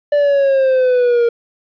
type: exponential sweep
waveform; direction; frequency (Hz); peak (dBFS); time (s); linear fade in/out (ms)
triangle; down; 587.3 to 466.2; -8; 0.12-1.29; 5
effects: resampled to 11025 Hz + 8-bit